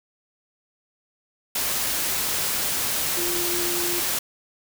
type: tone in noise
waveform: sine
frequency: 349.2 Hz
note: F4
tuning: in tune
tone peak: -29 dBFS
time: 3.17-4 s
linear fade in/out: 5 ms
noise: white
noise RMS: -25 dBFS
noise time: 1.55-4.19 s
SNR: -7 dB
effects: none